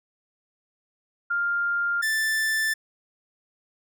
sine / 45% pulse tone pair in turn, 1400 / 1763.9 Hz, F6 / A6, +4 / +4 cents, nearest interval major third, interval 400 cents, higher second, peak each -22 dBFS, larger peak neither, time 1.3-2.02 / 2.02-2.74 s, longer neither, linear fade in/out 10 ms, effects none

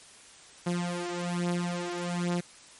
sawtooth beating tone pair, 174.61 / 175.81 Hz, F3 / F3, 0 / +12 cents, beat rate 1.2 Hz, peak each -28 dBFS, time 0.66-2.41 s, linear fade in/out 10 ms, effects white hiss -52 dBFS RMS until 2.79 s + MP3 48 kbps

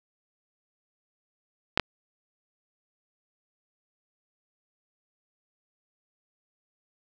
clicks, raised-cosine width 0.3 ms, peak -5 dBFS, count 2, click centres 1.775 / 1.797 s, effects none

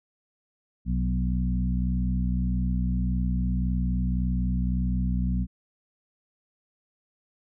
harmonic tone with a mistuned harmonic, 61.74 Hz, B1, in tune, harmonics 1 / 2 / 3 / 4, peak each -25 / -32 / -28 / -35 dBFS, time 0.85-5.47 s, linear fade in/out 50 ms, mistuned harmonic 2, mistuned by +29 cents, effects none

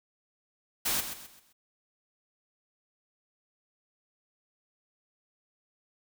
white noise with echo, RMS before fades -29 dBFS, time 0.85-1.01 s, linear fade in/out 10 ms, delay 130 ms, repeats 4, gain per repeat -9 dB, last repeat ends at 1.53 s, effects none

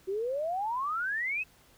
sine exponential sweep, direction up, 370 to 2637 Hz, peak -29 dBFS, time 0.07-1.44 s, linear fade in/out 20 ms, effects pink hiss -61 dBFS RMS until 1.77 s

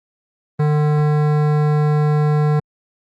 sine tone with hard clipping, 150 Hz, D3, 37 cents sharp, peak -15 dBFS, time 0.59-2.6 s, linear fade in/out 10 ms, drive 16 dB, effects Opus 24 kbps

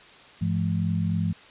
sine tone cluster, 100.7 / 169.5 / 213.1 Hz, G2 / E3 / G#3, +47 / +49 / +45 cents, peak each -27 / -25 / -30 dBFS, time 0.41-1.33 s, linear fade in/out 10 ms, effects white hiss -49 dBFS RMS until 1.5 s + resampled to 8000 Hz

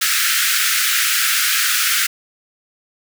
pink high-pass noise, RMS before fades -17 dBFS, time 0.01-2.07 s, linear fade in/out 10 ms, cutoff 1300 Hz, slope 96 dB/octave, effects none

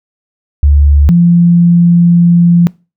sine tone pair in turn, 72 / 172.34 Hz, D2 / F3, -34 / -23 cents, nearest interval octave + minor third, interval 1511 cents, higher second, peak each -3 dBFS, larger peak neither, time 0.63-1.09 / 1.09-2.67 s, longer second, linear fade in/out 0 ms, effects noise-tail reverb RT60 0.3 s tail -24 dB re dry

